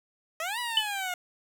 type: exponential two-way sweep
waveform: 15% pulse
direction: up then down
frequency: 622.3 to 987.8 to 710 Hz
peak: -24 dBFS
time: 0.4-1.14 s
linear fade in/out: 2 ms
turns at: 0.59 s
type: tone with exponential decay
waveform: sine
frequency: 2999 Hz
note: F#7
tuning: 23 cents sharp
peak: -16 dBFS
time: 0.77-0.89 s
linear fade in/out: 2 ms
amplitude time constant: 25 ms
effects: none